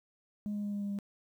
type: tone with pitch steps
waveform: sine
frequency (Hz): 207.7 / 206.3 / 204.8 / 203.4 / 202 / 200.6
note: G#3 / G#3 / G#3 / G#3 / G#3 / G3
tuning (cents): 0 / -11 / -24 / -36 / -48 / +40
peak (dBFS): -31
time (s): 0.46-0.988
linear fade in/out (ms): 0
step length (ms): 88
effects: tanh soft clip ceiling -31 dBFS + 11-bit